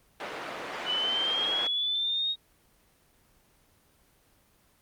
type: band-pass noise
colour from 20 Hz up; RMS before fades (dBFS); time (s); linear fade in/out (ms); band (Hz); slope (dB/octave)
pink; -37; 0.2-1.67; 2; 450 to 2700; 12
type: exponential sweep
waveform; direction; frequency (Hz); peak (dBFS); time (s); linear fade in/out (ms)
sine; up; 2960 to 3766; -26; 0.85-2.36; 50
effects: pink hiss -64 dBFS RMS until 4.81 s + Opus 24 kbps